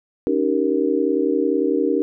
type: chord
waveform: sine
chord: Eb dominant seventh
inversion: third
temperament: just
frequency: 280 / 311.1 / 388.9 / 466.7 Hz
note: Db4 / Eb4 / G4 / Bb4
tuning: +18 / 0 / -14 / +2 cents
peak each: -22 dBFS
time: 0.27-2.02 s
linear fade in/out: 0 ms
effects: none